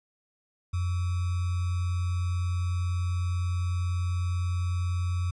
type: tone with sample-and-hold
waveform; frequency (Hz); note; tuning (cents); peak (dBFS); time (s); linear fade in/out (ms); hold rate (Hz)
sine; 89; F2; +33; -25; 0.73-5.31; 10; 1225
effects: resampled to 22050 Hz